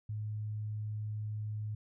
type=tone; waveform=sine; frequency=106.6 Hz; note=G#2; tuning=46 cents sharp; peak=-35 dBFS; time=0.09-1.75 s; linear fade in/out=5 ms; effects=none